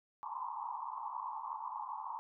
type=band-pass noise; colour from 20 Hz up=pink; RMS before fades=-42 dBFS; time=0.23-2.19 s; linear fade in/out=0 ms; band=850 to 1100 Hz; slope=96 dB/octave; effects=none